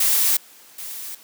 blue noise with echo, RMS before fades -18 dBFS, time 0-0.37 s, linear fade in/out 5 ms, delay 780 ms, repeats 1, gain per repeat -15 dB, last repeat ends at 1.15 s, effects white hiss -48 dBFS RMS until 1.23 s + high-pass 200 Hz 12 dB/octave

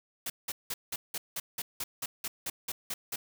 white noise bursts, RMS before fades -35 dBFS, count 14, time 0.26-3.16 s, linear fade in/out 5 ms, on 40 ms, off 180 ms, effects none

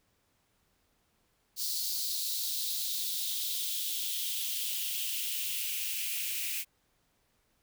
blue noise with high-pass filter sweep, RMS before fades -34 dBFS, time 1.56-6.65 s, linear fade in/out 50 ms, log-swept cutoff 4500 to 2400 Hz, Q 4, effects pink hiss -73 dBFS RMS until 7.62 s

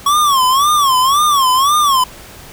square tone with vibrato, 1108.7 Hz, C#6, in tune, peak -10 dBFS, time 0.06-2.04 s, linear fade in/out 5 ms, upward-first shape sine, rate 1.9 Hz, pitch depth 160 cents each way, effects pink hiss -36 dBFS RMS until 2.52 s

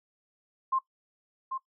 sine tone with echo, 1057 Hz, C6, 17 cents sharp, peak -24 dBFS, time 0.72-0.79 s, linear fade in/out 10 ms, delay 790 ms, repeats 1, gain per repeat -7 dB, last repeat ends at 1.58 s, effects noise-tail reverb RT60 0.1 s tail -17 dB re dry

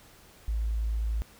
sine tone, 55 Hz, A1, in tune, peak -26 dBFS, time 0.48-1.22 s, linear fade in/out 0 ms, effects pink hiss -55 dBFS RMS until 1.39 s

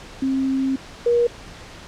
sine tone pair in turn, 266.6 / 476.3 Hz, C4 / A#4, +33 / +37 cents, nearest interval minor seventh, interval 1004 cents, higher second, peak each -18 / -14 dBFS, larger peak second, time 0.22-0.76 / 1.06-1.27 s, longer first, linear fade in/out 5 ms, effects pink hiss -40 dBFS RMS until 1.87 s + low-pass 6000 Hz 12 dB/octave

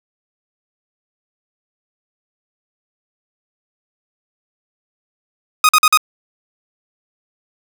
sawtooth tone bursts, 1248 Hz, D#6, 5 cents sharp, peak -4 dBFS, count 4, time 5.64-5.974 s, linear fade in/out 2 ms, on 49 ms, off 46 ms, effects none

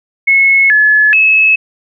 sine tone with pitch steps, 2185 / 1712 / 2588 Hz, C#7 / A6 / E7, -26 / -48 / -32 cents, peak -5 dBFS, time 0.27-1.56 s, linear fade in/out 10 ms, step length 430 ms, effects none

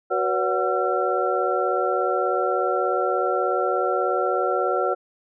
sine tone cluster, 371 / 489.4 / 566 / 739 / 1356 Hz, F#4 / B4 / C#5 / F#5 / E6, +5 / -16 / +36 / -2 / +49 cents, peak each -26 dBFS, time 0.1-4.95 s, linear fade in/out 20 ms, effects none

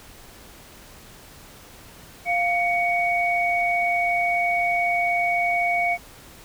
sine tone pair together, 698.5 / 2238 Hz, F5 / C#7, 0 / +16 cents, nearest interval octave + minor sixth, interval 2016 cents, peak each -22 dBFS, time 2.25-5.98 s, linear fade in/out 50 ms, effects pink hiss -46 dBFS RMS until 6.44 s

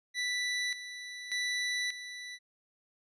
25% pulse tone with tremolo, 1974 Hz, B6, 1 cent flat, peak -27 dBFS, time 0.14-2.39 s, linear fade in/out 50 ms, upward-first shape square, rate 0.85 Hz, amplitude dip 70%, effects resampled to 22050 Hz

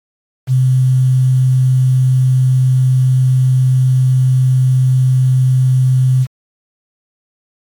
sine tone with quantisation, 129.1 Hz, C3, 23 cents flat, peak -8 dBFS, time 0.47-6.27 s, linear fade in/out 50 ms, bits 6, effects AAC 64 kbps

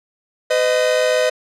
45% pulse tone pair together, 506.3 / 621 Hz, B4 / D#5, +43 / -3 cents, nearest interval major third, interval 354 cents, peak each -17 dBFS, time 0.5-1.3 s, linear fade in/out 10 ms, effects low-pass 8000 Hz 12 dB/octave

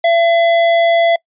sine tone with hard clipping, 675 Hz, E5, 41 cents sharp, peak -11 dBFS, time 0.04-1.16 s, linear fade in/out 5 ms, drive 18 dB, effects noise-tail reverb RT60 0.1 s tail -24 dB re dry + resampled to 8000 Hz

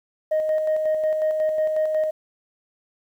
sine tone with tremolo, 622.3 Hz, D#5, in tune, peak -16 dBFS, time 0.31-2.11 s, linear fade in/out 10 ms, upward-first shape square, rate 5.5 Hz, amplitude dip 40%, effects tanh soft clip ceiling -16 dBFS + 9-bit

